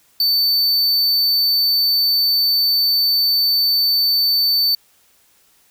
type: tone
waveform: square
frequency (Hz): 4540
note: C#8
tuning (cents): +41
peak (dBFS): -14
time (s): 0.2-4.75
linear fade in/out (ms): 2
effects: white hiss -56 dBFS RMS until 5.7 s